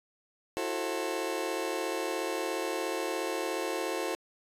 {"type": "chord", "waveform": "30% pulse", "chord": "F# half-diminished seventh", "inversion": "third", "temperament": "just", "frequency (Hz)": [333, 370, 444, 532.8], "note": ["E4", "F#4", "A4", "C5"], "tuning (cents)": [18, 0, 16, 31], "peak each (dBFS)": -34, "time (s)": [0.57, 4.15], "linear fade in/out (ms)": 0, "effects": ["resampled to 32000 Hz"]}